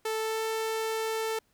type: tone with pitch glide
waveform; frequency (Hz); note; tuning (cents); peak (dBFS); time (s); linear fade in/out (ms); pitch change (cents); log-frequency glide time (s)
sawtooth; 440 to 443.6; A4 to A4; 0 to +14; -25; 0.05-1.39; 5; +14; 0.19-0.43
effects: pink hiss -70 dBFS RMS until 1.53 s